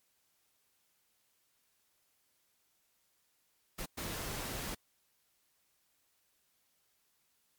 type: noise bursts at uneven times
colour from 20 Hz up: pink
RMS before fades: -40 dBFS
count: 2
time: 3.78-3.86 / 3.97-4.75 s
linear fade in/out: 10 ms
effects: white hiss -75 dBFS RMS until 7.58 s + MP3 96 kbps